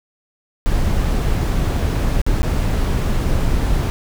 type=noise with dropouts; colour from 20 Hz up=brown; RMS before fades=-17 dBFS; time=0.66-3.9 s; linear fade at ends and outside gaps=0 ms; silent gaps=1.766-1.77 / 2.216-2.265 / 2.42-2.43 s; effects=none